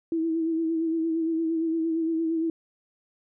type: tone with vibrato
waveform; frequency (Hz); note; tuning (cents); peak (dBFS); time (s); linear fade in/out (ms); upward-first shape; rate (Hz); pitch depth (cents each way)
sine; 326; E4; -19; -23; 0.12-2.5; 2; sine; 8.7; 35
effects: none